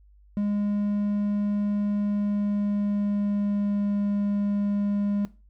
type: tone with pitch glide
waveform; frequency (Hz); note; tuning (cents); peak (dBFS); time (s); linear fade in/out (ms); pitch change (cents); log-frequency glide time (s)
triangle; 205.4 to 203.4; G#3 to G#3; -19 to -36; -21; 0.37-5.25; 0; -17; 1.98-3.98
effects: noise-tail reverb RT60 0.3 s tail -18 dB re dry + added 50 Hz sine -52 dBFS peak until 5.49 s